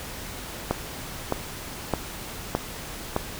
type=click train; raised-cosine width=1 ms; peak=-8 dBFS; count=5; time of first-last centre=0.71-3.164 s; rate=1.63 Hz; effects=pink hiss -37 dBFS RMS until 3.39 s